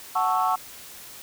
sine chord, F# minor seventh, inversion none, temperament equal, 740 / 880 / 1108.7 / 1318.5 Hz, F#5 / A5 / C#6 / E6, 0 / 0 / 0 / 0 cents, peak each -24 / -26 / -24 / -27 dBFS, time 0.15-0.56 s, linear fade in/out 10 ms, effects tanh soft clip ceiling -12 dBFS + white hiss -43 dBFS RMS until 1.22 s

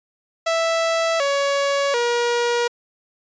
sawtooth tone with pitch steps, 659.3 / 560.8 / 477.1 Hz, E5 / C#5 / A#4, 0 / +20 / +40 cents, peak -14 dBFS, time 0.46-2.68 s, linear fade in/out 10 ms, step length 740 ms, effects resampled to 16000 Hz

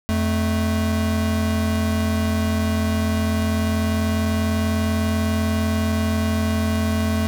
square tone pair together, 86.4 / 219 Hz, F2 / A3, -18 / -8 cents, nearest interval octave + major third, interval 1610 cents, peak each -22 dBFS, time 0.09-7.27 s, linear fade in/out 0 ms, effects none

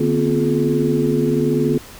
sine tone cluster, 148.8 / 238.1 / 259.1 / 352 / 426.4 Hz, D3 / A#3 / C4 / F4 / G#4, +23 / +37 / -17 / +14 / +46 cents, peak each -21 dBFS, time 0-1.78 s, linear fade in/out 5 ms, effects pink hiss -39 dBFS RMS until 1.99 s

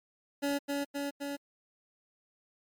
25% pulse tone with echo, 283.3 Hz, C#4, 38 cents sharp, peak -25 dBFS, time 0.42-0.59 s, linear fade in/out 20 ms, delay 260 ms, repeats 3, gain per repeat -2 dB, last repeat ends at 1.37 s, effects MP3 96 kbps

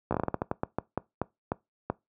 slowing click train, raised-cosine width 1 ms, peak -13 dBFS, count 16, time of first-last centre 0.11-1.9 s, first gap 15 ms, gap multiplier 1.26, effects noise-tail reverb RT60 0.2 s tail -22 dB re dry + high-pass 80 Hz 12 dB/octave

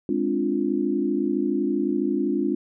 sine chord, D half-diminished seventh, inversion second, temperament equal, 207.7 / 261.6 / 293.7 / 349.2 Hz, Ab3 / C4 / D4 / F4, 0 / 0 / 0 / 0 cents, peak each -28 / -27 / -25 / -26 dBFS, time 0.09-2.55 s, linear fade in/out 2 ms, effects none

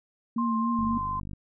sine tone with vibrato, 229.4 Hz, A#3, 28 cents flat, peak -25 dBFS, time 0.36-0.98 s, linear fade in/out 5 ms, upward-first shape triangle, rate 3.6 Hz, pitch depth 52 cents each way
sine tone with pitch glide, 1055 to 1035.7 Hz, C6 to C6, +14 to -18 cents, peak -28 dBFS, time 0.38-1.2 s, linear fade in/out 5 ms, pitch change -32 cents, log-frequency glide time 0.84-1.03 s
click train, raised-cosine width 5 ms, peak -27 dBFS, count 28, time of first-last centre 0.79-1.333 s, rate 49.7 Hz
effects none

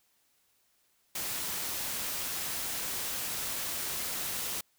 white noise, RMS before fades -35 dBFS, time 1.15-4.61 s, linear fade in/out 5 ms, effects white hiss -71 dBFS RMS until 4.78 s

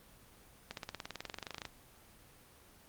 accelerating click train, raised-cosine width 0.2 ms, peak -23 dBFS, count 21, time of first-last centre 0.71-1.653 s, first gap 62 ms, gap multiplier 0.97, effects pink hiss -60 dBFS RMS until 2.88 s + Opus 24 kbps

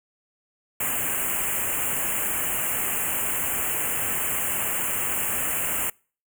white band-stop noise, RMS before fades -26 dBFS, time 0.8-5.9 s, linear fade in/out 5 ms, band 3000 to 6900 Hz, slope 96 dB/octave, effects noise-tail reverb RT60 0.4 s tail -26 dB re dry

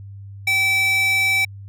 square tone with high-pass filter, 771 Hz, G5, 29 cents flat, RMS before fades -18 dBFS, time 0.47-1.45 s, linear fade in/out 5 ms, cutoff 2000 Hz, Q 6.1, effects added 99 Hz sine -34 dBFS peak until 1.68 s

